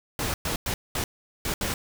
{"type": "noise bursts at uneven times", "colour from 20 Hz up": "pink", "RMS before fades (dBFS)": -28, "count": 6, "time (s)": [[0.19, 0.34], [0.45, 0.56], [0.66, 0.74], [0.95, 1.04], [1.45, 1.54], [1.61, 1.74]], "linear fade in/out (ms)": 2, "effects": []}